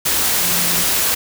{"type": "tone in noise", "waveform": "sine", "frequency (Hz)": 174.61, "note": "F3", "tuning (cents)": 0, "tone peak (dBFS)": -28, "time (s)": [0.43, 0.83], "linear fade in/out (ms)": 10, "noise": "white", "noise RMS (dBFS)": -17, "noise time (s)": [0.05, 1.15], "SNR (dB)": -14, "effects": []}